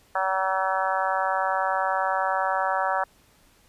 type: harmonic tone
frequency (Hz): 190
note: F#3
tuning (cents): +46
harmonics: 3 / 4 / 5 / 6 / 7 / 8 / 9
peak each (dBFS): -30 / -27 / -28 / -32 / -30 / -33 / -33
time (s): 0.15-3.04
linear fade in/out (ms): 5
effects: pink hiss -59 dBFS RMS until 3.68 s + resampled to 32000 Hz